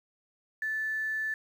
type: tone with quantisation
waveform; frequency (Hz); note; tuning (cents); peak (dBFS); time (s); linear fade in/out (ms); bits
sine; 1750; A6; -10; -29; 0.62-1.34; 2; 9
effects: none